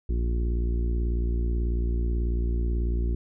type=harmonic tone; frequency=58.27 Hz; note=A#1; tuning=in tune; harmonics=1 / 2 / 3 / 4 / 5 / 6 / 7; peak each=-23 / -37 / -40 / -39 / -43 / -38 / -46 dBFS; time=0.09-3.15 s; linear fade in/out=5 ms; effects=none